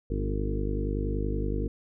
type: harmonic tone with a mistuned harmonic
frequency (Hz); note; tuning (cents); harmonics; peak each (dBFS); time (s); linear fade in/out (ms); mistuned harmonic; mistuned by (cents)
50.6; G#1; -44; 1 / 2 / 3 / 4 / 5 / 6 / 7 / 8 / 9; -29 / -34 / -38 / -39 / -38 / -38 / -38 / -42 / -37; 0.1-1.68; 5; 5; +24
effects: none